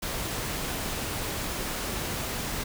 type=noise; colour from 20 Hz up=pink; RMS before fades=-32 dBFS; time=0.02-2.64 s; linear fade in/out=10 ms; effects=none